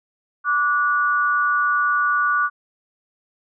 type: tone pair together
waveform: sine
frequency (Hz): 1164.8 / 1459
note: D6 / F#6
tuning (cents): -15 / -25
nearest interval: major third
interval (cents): 390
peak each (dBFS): -19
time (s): 0.44-2.5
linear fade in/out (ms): 50
effects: none